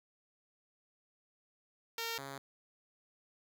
5% pulse tone pair in turn, 459.2 / 137.71 Hz, A#4 / C#3, -26 / -11 cents, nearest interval octave + major sixth, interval 2085 cents, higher first, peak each -25 / -32 dBFS, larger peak first, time 1.98-2.18 / 2.18-2.38 s, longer neither, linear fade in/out 2 ms, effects none

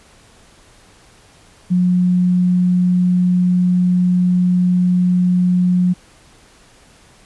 sine tone, 180 Hz, F#3, 47 cents flat, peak -11 dBFS, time 1.7-5.94 s, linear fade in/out 20 ms, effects pink hiss -48 dBFS RMS until 7.25 s + resampled to 24000 Hz

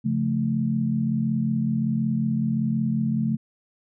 sine chord, Db augmented, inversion none, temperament equal, 138.59 / 174.61 / 220 Hz, Db3 / F3 / A3, 0 / 0 / 0 cents, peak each -26 / -29 / -23 dBFS, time 0.04-3.37 s, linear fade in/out 20 ms, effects none

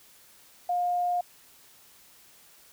sine tone, 710 Hz, F5, 28 cents sharp, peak -24 dBFS, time 0.69-1.21 s, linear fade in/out 5 ms, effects white hiss -56 dBFS RMS until 2.72 s

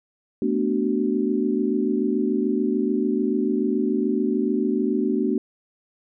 sine chord, B minor seventh, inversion third, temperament equal with one note detuned, 220 / 246.9 / 293.7 / 376.2 Hz, A3 / B3 / D4 / F#4, 0 / 0 / 0 / +29 cents, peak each -25 dBFS, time 0.42-5.38 s, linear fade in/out 2 ms, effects none

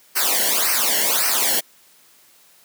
white noise with flanger, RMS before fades -19 dBFS, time 0.15-1.61 s, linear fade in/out 20 ms, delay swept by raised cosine 0.28 to 0.83 ms, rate 1.8 Hz, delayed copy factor -0.95, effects white hiss -53 dBFS RMS until 2.64 s + high-pass 150 Hz 12 dB/octave

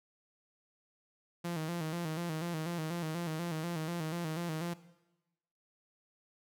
sawtooth tone with vibrato, 164.81 Hz, E3, in tune, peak -31 dBFS, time 1.44-4.74 s, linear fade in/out 10 ms, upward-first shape square, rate 4.1 Hz, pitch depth 79 cents each way, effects noise-tail reverb RT60 1.0 s tail -17 dB re dry

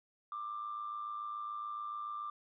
sine tone with amplitude modulation, 1186 Hz, D6, 17 cents sharp, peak -35 dBFS, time 0.32-2.3 s, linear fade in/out 2 ms, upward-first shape sine, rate 107 Hz, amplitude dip 55%, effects tanh soft clip ceiling -33 dBFS

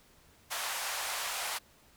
pink band-pass noise, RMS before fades -36 dBFS, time 0.5-1.59 s, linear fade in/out 20 ms, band 700 to 14000 Hz, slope 24 dB/octave, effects pink hiss -62 dBFS RMS until 1.96 s

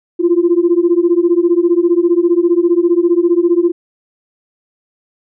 sine beating tone pair, 338.2 / 353.2 Hz, E4 / F4, +44 / +20 cents, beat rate 15 Hz, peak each -11 dBFS, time 0.19-3.72 s, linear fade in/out 20 ms, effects tanh soft clip ceiling -2 dBFS

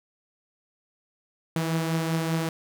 sawtooth beating tone pair, 162.3 / 167.4 Hz, E3 / E3, -27 / +27 cents, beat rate 5.1 Hz, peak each -21 / -29 dBFS, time 1.56-2.49 s, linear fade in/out 2 ms, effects none

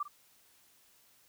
sine tone with echo, 1174.7 Hz, D6, in tune, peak -31 dBFS, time 0-0.03 s, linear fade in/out 5 ms, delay 51 ms, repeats 1, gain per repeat -13 dB, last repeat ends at 0.081 s, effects white hiss -65 dBFS RMS until 1.28 s

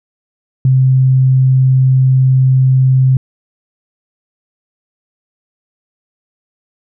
sine tone, 130.81 Hz, C3, in tune, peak -6 dBFS, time 0.65-3.17 s, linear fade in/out 2 ms, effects none

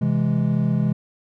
triangle chord, C augmented, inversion none, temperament equal, 130.81 / 164.81 / 207.7 Hz, C3 / E3 / G#3, 0 / 0 / 0 cents, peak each -20 dBFS, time 0.01-0.93 s, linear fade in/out 10 ms, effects none

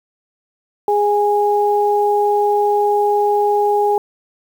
sine tone pair together, 412.8 / 825 Hz, G#4 / G#5, -10 / -12 cents, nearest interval octave, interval 1198 cents, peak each -15 dBFS, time 0.88-3.98 s, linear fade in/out 2 ms, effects 7-bit

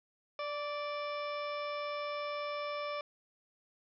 harmonic tone with a mistuned harmonic, 587.3 Hz, D5, in tune, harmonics 1 / 2 / 3 / 4 / 5 / 6 / 7 / 8 / 9, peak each -38 / -40 / -53 / -45 / -55 / -51 / -60 / -62 / -52 dBFS, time 0.39-3.01 s, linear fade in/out 2 ms, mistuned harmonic 2, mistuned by -18 cents, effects none

